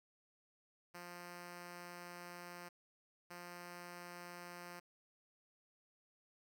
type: tone bursts at uneven times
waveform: 5% pulse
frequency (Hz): 175.6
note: F3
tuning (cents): +10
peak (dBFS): -38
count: 2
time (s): 0.94-2.69 / 3.3-4.8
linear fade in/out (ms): 10
effects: none